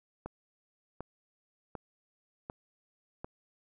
click train, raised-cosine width 1 ms, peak -25 dBFS, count 5, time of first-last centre 0.26-3.245 s, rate 1.34 Hz, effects none

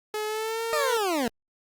sawtooth tone with pitch glide, 426.7 to 457.3 Hz, G#4 to A#4, +47 to -33 cents, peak -24 dBFS, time 0.14-0.97 s, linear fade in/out 2 ms, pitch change +120 cents, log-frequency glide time 0.26-0.63 s
20% pulse linear sweep, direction down, 627 to 220 Hz, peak -19 dBFS, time 0.73-1.28 s, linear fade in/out 0 ms
effects Opus 48 kbps

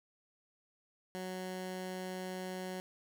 15% pulse tone, 185 Hz, F#3, in tune, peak -33 dBFS, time 1.15-2.8 s, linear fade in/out 0 ms, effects none

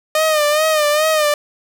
sawtooth tone with vibrato, 611 Hz, D#5, 32 cents flat, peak -9 dBFS, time 0.15-1.34 s, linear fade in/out 2 ms, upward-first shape sine, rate 2.4 Hz, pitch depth 65 cents each way, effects none

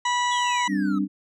harmonic tone, 978 Hz, B5, 17 cents flat, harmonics 1 / 2 / 3 / 4 / 6 / 7 / 8, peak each -22 / -28 / -32 / -34 / -38 / -39 / -40 dBFS, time 0.05-0.68 s, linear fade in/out 5 ms
triangle exponential sweep, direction down, 3499 to 1244.5 Hz, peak -32 dBFS, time 0.31-0.99 s, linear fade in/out 10 ms
sine chord, G suspended fourth, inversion none, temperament just, 196 / 261.3 / 294 Hz, G3 / C4 / D4, 0 / -2 / +2 cents, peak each -24 / -29 / -24 dBFS, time 0.67-1.08 s, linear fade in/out 50 ms
effects none

